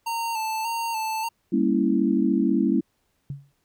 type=tone with vibrato; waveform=square; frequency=901 Hz; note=A5; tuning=41 cents sharp; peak=-26 dBFS; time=0.06-1.29 s; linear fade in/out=10 ms; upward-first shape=square; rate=1.7 Hz; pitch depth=39 cents each way
type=chord; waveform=sine; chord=G diminished seventh; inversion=none; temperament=equal with one note detuned; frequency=199.08 / 233.1 / 277.2 / 329.6 Hz; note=G3 / Bb3 / Db4 / Fb4; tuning=+27 / 0 / 0 / 0 cents; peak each=-24 dBFS; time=1.52-2.81 s; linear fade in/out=10 ms
type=tone with exponential decay; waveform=sine; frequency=140 Hz; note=C#3; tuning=18 cents sharp; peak=-26 dBFS; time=3.3-3.52 s; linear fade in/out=2 ms; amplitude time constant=47 ms
effects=pink hiss -71 dBFS RMS until 3.64 s